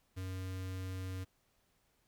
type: tone with notch filter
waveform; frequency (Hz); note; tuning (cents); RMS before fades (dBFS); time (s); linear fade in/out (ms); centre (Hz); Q
square; 93.4; F#2; +17; -41; 0.16-1.25; 20; 780; 1.5
effects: pink hiss -75 dBFS RMS until 2.07 s